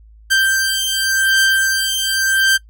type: beating tone pair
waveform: sawtooth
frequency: 1568 / 1568.9 Hz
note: G6 / G6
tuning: 0 / +1 cents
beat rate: 0.9 Hz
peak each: -13 dBFS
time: 0.3-2.58 s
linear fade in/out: 20 ms
effects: noise-tail reverb RT60 0.1 s tail -20 dB re dry + added 54 Hz sine -41 dBFS peak until 2.69 s